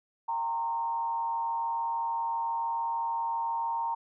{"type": "tone with frequency modulation", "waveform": "sine", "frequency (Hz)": 923, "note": "A#5", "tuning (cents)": -17, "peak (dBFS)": -28, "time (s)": [0.28, 3.95], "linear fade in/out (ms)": 10, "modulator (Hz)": 139, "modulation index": 0.48, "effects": []}